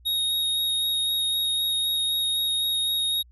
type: tone with vibrato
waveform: square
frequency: 3749 Hz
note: A#7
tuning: 9 cents sharp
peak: -23 dBFS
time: 0.05-3.23 s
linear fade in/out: 20 ms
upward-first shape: sine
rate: 3.9 Hz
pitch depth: 9 cents each way
effects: added 60 Hz sine -50 dBFS peak until 3.31 s